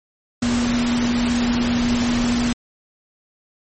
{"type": "tone in noise", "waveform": "sine", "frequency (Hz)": 240, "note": "B3", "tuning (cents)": -49, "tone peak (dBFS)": -17, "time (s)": [0.42, 2.53], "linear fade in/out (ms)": 5, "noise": "pink", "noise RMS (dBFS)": -25, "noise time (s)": [0.42, 2.53], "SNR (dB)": 5, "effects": ["MP3 32 kbps"]}